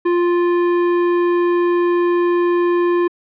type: tone with hard clipping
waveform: sine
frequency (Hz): 349.2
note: F4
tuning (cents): 0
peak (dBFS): -15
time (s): 0.05-3.08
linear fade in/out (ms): 10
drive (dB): 15
effects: low-pass 2000 Hz 12 dB/octave